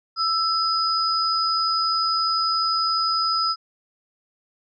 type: tone pair together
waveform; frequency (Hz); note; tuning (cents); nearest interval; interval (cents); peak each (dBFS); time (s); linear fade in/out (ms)
sine; 1318.5 / 4990; E6 / D#8; 0 / +4; octave + major seventh; 2304; -22 / -22; 0.16-3.56; 50
effects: none